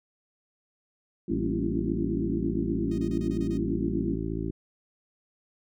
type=chord; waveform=sine; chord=G diminished seventh; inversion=none; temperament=just; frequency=196 / 235.2 / 282.2 / 338.7 Hz; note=G3 / Bb3 / Db4 / Fb4; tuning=0 / +16 / +31 / +47 cents; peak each=-33 / -34 / -34 / -33 dBFS; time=1.28-4.15 s; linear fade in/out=5 ms
type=harmonic tone; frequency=55 Hz; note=A1; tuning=in tune; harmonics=1 / 2 / 3 / 4 / 5 / 6 / 7; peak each=-35 / -37 / -35 / -41 / -36 / -35 / -38 dBFS; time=1.3-4.51 s; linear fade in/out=10 ms
type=tone bursts; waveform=5% pulse; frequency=622.3 Hz; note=D#5; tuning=in tune; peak=-39 dBFS; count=7; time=2.91-3.576 s; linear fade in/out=5 ms; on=72 ms; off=27 ms
effects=none